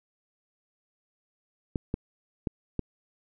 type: clicks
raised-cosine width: 3 ms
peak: -15 dBFS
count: 4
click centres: 1.758 / 1.941 / 2.472 / 2.793 s
effects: none